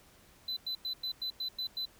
triangle tone bursts, 4017 Hz, B7, 29 cents sharp, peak -32 dBFS, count 8, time 0.48-1.855 s, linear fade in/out 5 ms, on 87 ms, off 97 ms, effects pink hiss -61 dBFS RMS until 1.99 s

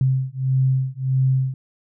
sine beating tone pair, 130.81 / 132.41 Hz, C3 / C3, 0 / +21 cents, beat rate 1.6 Hz, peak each -20 dBFS, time 0.01-1.54 s, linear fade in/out 2 ms, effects none

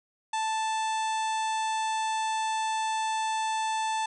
harmonic tone, 880 Hz, A5, in tune, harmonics 1 / 2 / 3 / 4 / 5 / 6 / 7 / 8 / 9 / 10, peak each -27 / -39 / -40 / -40 / -46 / -53 / -44 / -51 / -45 / -48 dBFS, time 0.33-4.06 s, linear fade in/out 5 ms, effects none

